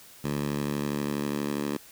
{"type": "tone with high-pass filter sweep", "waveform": "10% pulse", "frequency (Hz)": 72.3, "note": "D2", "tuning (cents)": -27, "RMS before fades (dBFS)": -30, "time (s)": [0.24, 1.77], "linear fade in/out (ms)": 5, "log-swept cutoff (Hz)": [150, 240], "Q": 1.6, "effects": ["white hiss -51 dBFS RMS until 1.91 s"]}